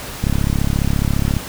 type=click train; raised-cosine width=5 ms; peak=-5 dBFS; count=40; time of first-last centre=0.24-1.367 s; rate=34.6 Hz; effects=pink hiss -30 dBFS RMS until 1.48 s